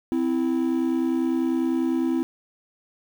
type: tone pair together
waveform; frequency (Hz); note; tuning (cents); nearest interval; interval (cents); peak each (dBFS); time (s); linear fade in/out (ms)
triangle; 259.6 / 329.6; C4 / E4; -13 / 0; major third; 413; -21; 0.12-2.23; 0
effects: tanh soft clip ceiling -12 dBFS + 8-bit